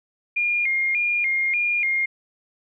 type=tone with vibrato; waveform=sine; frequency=2268 Hz; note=C#7; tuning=39 cents sharp; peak=-19 dBFS; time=0.36-2.06 s; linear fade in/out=10 ms; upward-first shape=square; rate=1.7 Hz; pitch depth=110 cents each way; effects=none